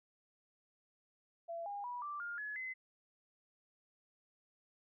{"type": "tone with pitch steps", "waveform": "sine", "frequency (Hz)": [674, 810.8, 975.5, 1173.5, 1411.8, 1698.4, 2043], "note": ["E5", "G#5", "B5", "D6", "F6", "G#6", "C7"], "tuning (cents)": [38, -42, -22, -2, 18, 38, -42], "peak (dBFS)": -40, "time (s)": [1.48, 2.74], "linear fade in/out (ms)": 20, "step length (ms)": 180, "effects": []}